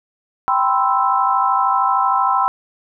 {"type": "chord", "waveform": "sine", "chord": "C major seventh", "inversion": "second", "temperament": "equal with one note detuned", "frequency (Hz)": [784, 993.5, 1046.5, 1318.5], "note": ["G5", "B5", "C6", "E6"], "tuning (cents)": [0, 10, 0, 0], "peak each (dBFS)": -19, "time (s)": [0.48, 2.48], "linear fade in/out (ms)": 0, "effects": []}